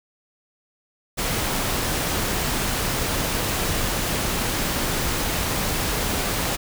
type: noise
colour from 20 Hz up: pink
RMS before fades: -24 dBFS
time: 1.17-6.57 s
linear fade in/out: 20 ms
effects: none